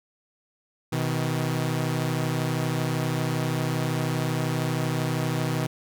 sawtooth tone pair together, 125.8 / 158.5 Hz, B2 / D#3, +32 / +32 cents, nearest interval major third, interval 400 cents, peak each -23 dBFS, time 0.92-5.67 s, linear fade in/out 10 ms, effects none

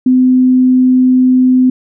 sine tone, 255.1 Hz, C4, 44 cents flat, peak -5 dBFS, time 0.06-1.7 s, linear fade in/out 5 ms, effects none

